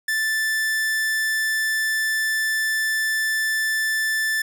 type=tone; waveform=45% pulse; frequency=1760 Hz; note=A6; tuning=in tune; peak=-20 dBFS; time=0.08-4.42 s; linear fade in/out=5 ms; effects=none